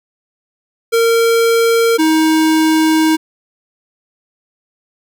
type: tone pair in turn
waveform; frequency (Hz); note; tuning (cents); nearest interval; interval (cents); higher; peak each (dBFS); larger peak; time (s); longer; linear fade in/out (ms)
square; 460 / 316.3; A#4 / D#4; -23 / +29; tritone; 648; first; -10; neither; 0.92-1.98 / 1.98-3.17; second; 20
effects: none

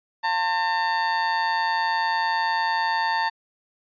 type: tone with amplitude modulation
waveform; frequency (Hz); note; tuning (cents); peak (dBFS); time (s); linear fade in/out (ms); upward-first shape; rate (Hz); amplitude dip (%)
30% pulse; 900; A5; +39; -16; 0.23-3.3; 20; sine; 171; 50
effects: resampled to 11025 Hz

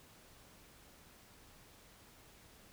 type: silence
effects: pink hiss -61 dBFS RMS until 2.72 s

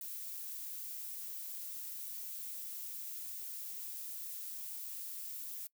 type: noise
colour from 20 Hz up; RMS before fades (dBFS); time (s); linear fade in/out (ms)
violet; -44; 0.01-5.67; 2
effects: noise-tail reverb RT60 0.1 s tail -22 dB re dry

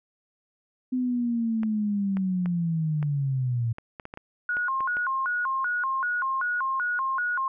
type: linear sweep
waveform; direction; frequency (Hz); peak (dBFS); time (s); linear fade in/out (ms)
sine; down; 256 to 113; -23; 0.92-3.73; 10
type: clicks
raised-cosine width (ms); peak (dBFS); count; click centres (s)
0.5; -23; 12; 1.633 / 2.17 / 2.459 / 3.028 / 3.784 / 3.998 / 4.054 / 4.139 / 4.174 / 4.569 / 4.806 / 4.969
type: tone with vibrato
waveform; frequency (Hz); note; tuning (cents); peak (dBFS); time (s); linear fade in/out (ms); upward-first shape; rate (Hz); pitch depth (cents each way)
sine; 1244.5; D#6; 0; -24; 4.49-7.48; 2; square; 2.6; 270
effects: none

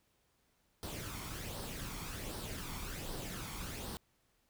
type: noise with flanger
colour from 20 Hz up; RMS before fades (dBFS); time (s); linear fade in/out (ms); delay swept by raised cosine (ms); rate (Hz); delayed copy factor
pink; -43; 0.83-3.97; 0; 0.21 to 0.92; 1.3; +0.5
effects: pink hiss -75 dBFS RMS until 4.49 s

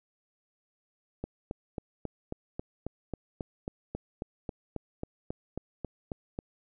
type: click train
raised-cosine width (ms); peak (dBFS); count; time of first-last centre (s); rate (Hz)
2; -21; 20; 1.24-6.389; 3.69
effects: none

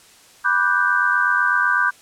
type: chord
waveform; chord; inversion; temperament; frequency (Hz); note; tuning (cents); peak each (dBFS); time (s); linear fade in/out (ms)
sine; G major seventh; first; equal; 987.8 / 1174.7 / 1480 / 1568; B5 / D6 / F#6 / G6; 0 / 0 / 0 / 0; -24 / -22 / -21 / -18; 0.44-1.91; 20
effects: white hiss -49 dBFS RMS until 2.01 s + low-pass 10000 Hz 12 dB/octave

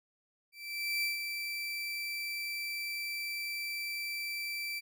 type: tone with ADSR envelope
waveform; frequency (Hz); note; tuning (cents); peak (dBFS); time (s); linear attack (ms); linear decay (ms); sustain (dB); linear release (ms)
30% pulse; 2334; D7; -11; -27; 0.52-4.81; 510; 140; -6; 30
effects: none

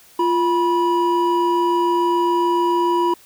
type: tone pair together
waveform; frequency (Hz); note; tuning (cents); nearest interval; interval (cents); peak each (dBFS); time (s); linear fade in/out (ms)
triangle; 347.4 / 975.2; F4 / B5; -9 / -22; octave + tritone; 1787; -16; 0.19-3.14; 5
effects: white hiss -49 dBFS RMS until 3.25 s

